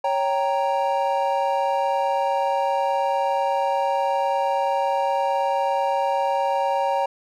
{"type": "chord", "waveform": "triangle", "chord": "G diminished", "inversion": "second", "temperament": "equal", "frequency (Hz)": [554.4, 784, 932.3], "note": ["Db5", "G5", "Bb5"], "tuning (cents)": [0, 0, 0], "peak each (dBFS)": -22, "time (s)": [0.04, 7.06], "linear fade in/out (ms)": 5, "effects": []}